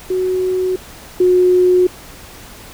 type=tone pair in turn; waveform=sine; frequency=370 / 363.2 Hz; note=F#4 / F#4; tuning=0 / -32 cents; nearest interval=unison; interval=32 cents; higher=first; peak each=-14 / -8 dBFS; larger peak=second; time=0.1-0.76 / 1.2-1.87 s; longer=second; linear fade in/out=5 ms; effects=pink hiss -37 dBFS RMS until 2.73 s